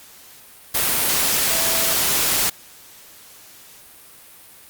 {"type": "tone in noise", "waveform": "sine", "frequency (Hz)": 660, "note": "E5", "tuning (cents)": 2, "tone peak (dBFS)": -30, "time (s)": [1.5, 1.94], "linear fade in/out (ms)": 10, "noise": "white", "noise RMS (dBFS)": -19, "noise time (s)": [0.74, 2.5], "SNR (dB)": -14, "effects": ["white hiss -45 dBFS RMS until 4.69 s", "Opus 48 kbps"]}